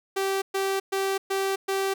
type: tone bursts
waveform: sawtooth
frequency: 388.5 Hz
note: G4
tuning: 16 cents flat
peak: -20 dBFS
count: 5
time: 0.16-1.94 s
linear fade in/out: 10 ms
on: 260 ms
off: 120 ms
effects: 10-bit